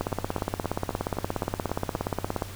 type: two click trains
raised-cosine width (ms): 1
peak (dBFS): -20 / -12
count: 8 / 42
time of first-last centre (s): 0.12-1.957 / 0.01-2.422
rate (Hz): 3.81 / 17
effects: added 95 Hz sine -40 dBFS peak until 2.55 s + pink hiss -43 dBFS RMS until 2.55 s